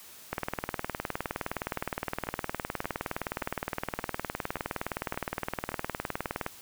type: two click trains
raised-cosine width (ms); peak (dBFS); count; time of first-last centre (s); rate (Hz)
0.5; -23 / -15; 7 / 120; 2.27-5.718 / 0.33-6.464; 1.74 / 19.4
effects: white hiss -50 dBFS RMS until 6.61 s